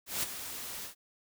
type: noise with ADSR envelope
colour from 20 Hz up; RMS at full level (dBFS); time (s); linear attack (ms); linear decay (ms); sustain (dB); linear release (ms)
white; -31; 0.06-0.95; 170; 17; -10; 110
effects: none